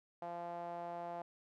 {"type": "tone with band-pass filter", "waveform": "sawtooth", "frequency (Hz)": 172.3, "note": "F3", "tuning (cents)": -23, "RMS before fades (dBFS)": -44, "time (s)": [0.22, 1.22], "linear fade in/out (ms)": 2, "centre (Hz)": 740, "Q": 4.5, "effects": []}